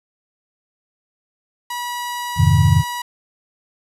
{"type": "tone", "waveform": "sawtooth", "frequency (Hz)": 970, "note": "B5", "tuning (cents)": -31, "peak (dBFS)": -20, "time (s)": [1.7, 3.02], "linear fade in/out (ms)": 5}
{"type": "chord", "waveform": "sine", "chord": "F minor seventh", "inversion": "none", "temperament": "equal", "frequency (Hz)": [87.31, 103.83, 130.81, 155.56], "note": ["F2", "Ab2", "C3", "Eb3"], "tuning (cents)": [0, 0, 0, 0], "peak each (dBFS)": -16, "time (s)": [2.36, 2.84], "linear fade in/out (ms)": 50}
{"effects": ["resampled to 32000 Hz", "7-bit"]}